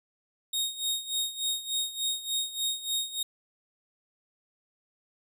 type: tone with tremolo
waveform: sawtooth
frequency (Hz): 3729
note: A#7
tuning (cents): 0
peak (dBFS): -23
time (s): 0.53-3.23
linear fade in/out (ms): 5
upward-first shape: sine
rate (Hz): 3.4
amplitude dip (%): 80
effects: none